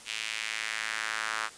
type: tone with high-pass filter sweep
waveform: sawtooth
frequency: 110 Hz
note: A2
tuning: in tune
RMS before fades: -34 dBFS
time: 0.05-1.5 s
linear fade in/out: 50 ms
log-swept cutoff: 2700 to 1300 Hz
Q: 2.2
effects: white hiss -49 dBFS RMS until 1.57 s + resampled to 22050 Hz